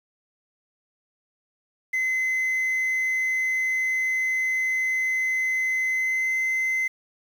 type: tone with pitch glide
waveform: sine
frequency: 2047 to 2059 Hz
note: C7 to C7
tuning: -38 to -28 cents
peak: -19 dBFS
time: 1.93-6.88 s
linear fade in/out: 10 ms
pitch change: +10 cents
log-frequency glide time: 5.9-6.36 s
effects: tanh soft clip ceiling -21 dBFS + 8-bit